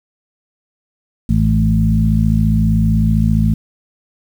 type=harmonic tone with a mistuned harmonic; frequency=54.3 Hz; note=A1; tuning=22 cents flat; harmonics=1 / 2 / 3 / 4; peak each=-16 / -16 / -16 / -16 dBFS; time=1.29-3.54 s; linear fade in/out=5 ms; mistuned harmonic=2; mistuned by=-16 cents; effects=7-bit